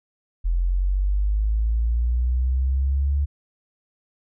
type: linear sweep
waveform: sine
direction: up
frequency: 42.02 to 71.8 Hz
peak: -18 dBFS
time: 0.44-3.26 s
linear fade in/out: 20 ms
effects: none